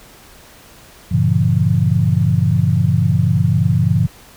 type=chord; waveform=sine; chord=G diminished seventh; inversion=none; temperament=just; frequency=98 / 117.6 / 141.12 / 169.34 Hz; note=G2 / Bb2 / Db3 / Fb3; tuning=0 / +16 / +31 / +47 cents; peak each=-17 dBFS; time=1.11-4.07 s; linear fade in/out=10 ms; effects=pink hiss -43 dBFS RMS until 4.36 s